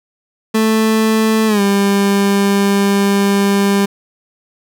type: tone with pitch glide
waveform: 30% pulse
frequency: 220 to 199.42 Hz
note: A3 to G3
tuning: 0 to +30 cents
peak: -8 dBFS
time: 0.54-3.86 s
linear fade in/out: 10 ms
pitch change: -170 cents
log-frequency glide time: 1.47-1.61 s
effects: none